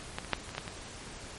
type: clicks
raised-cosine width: 0.3 ms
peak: -17 / -26 / -9 / -26 / -22 / -16 / -22 dBFS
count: 7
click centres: 0.185 / 0.247 / 0.333 / 0.492 / 0.55 / 0.581 / 0.679 s
effects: pink hiss -45 dBFS RMS until 1.38 s + MP3 48 kbps

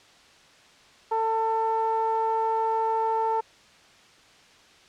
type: tone with low-pass filter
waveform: sawtooth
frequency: 446.6 Hz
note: A4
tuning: 26 cents sharp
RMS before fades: -25 dBFS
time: 1.11-3.41 s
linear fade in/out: 10 ms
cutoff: 970 Hz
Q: 5.2
effects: white hiss -54 dBFS RMS until 4.88 s + low-pass 5000 Hz 12 dB/octave

